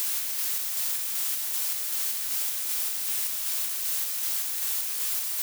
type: noise with tremolo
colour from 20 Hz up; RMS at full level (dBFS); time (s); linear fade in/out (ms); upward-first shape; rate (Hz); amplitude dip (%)
blue; -28; 0-5.42; 0; square; 2.6; 25
effects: none